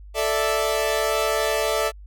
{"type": "chord", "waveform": "sawtooth", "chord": "A suspended fourth", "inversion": "none", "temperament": "equal", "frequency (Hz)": [440, 587.3, 659.3], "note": ["A4", "D5", "E5"], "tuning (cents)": [0, 0, 0], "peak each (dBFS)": -21, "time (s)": [0.14, 1.92], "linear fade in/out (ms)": 50, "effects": ["added 50 Hz sine -39 dBFS peak until 2.06 s"]}